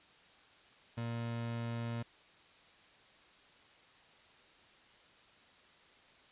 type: tone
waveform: 30% pulse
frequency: 116.9 Hz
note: A#2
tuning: 5 cents sharp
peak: -34 dBFS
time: 0.97-2.03 s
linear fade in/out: 10 ms
effects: white hiss -62 dBFS RMS until 6.31 s + resampled to 8000 Hz